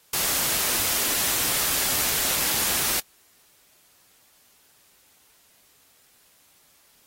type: noise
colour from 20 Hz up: white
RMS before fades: -24 dBFS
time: 0.13-3 s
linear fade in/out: 5 ms
effects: white hiss -59 dBFS RMS until 7.06 s + AAC 48 kbps